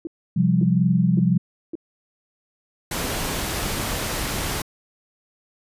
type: tone bursts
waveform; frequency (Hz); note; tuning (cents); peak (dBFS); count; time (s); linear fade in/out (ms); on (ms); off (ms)
sine; 329.6; E4; 0; -26; 4; 0.05-1.754; 2; 21; 540
type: chord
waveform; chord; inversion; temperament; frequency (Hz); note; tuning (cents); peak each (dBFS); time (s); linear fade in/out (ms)
sine; C suspended fourth; none; just; 130.81 / 174.42 / 196.22; C3 / F3 / G3; 0 / -2 / +2; -22 / -18 / -21; 0.36-1.38; 10
type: noise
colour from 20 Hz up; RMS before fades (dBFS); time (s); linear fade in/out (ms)
pink; -26; 2.91-4.62; 5
effects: resampled to 32000 Hz